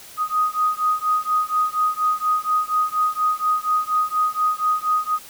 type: beating tone pair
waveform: sine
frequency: 1244.5 / 1248.7 Hz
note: D#6 / D#6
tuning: 0 / +6 cents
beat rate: 4.2 Hz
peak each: -21 dBFS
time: 0.17-5.19 s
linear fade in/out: 50 ms
effects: white hiss -42 dBFS RMS until 5.29 s